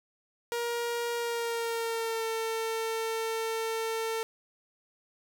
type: tone with pitch glide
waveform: sawtooth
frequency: 472.6 to 450 Hz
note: A#4 to A4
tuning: +24 to +39 cents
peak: -26 dBFS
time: 0.52-4.23 s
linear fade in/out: 0 ms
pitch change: -85 cents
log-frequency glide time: 1.16-2.25 s
effects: none